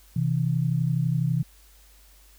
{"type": "tone pair together", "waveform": "sine", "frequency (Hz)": [129.92, 162], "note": ["C3", "E3"], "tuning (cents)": [-12, -30], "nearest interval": "major third", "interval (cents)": 382, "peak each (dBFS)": -24, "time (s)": [0.16, 1.43], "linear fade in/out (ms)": 5, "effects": ["added 50 Hz sine -53 dBFS peak until 2.38 s", "white hiss -57 dBFS RMS until 2.38 s"]}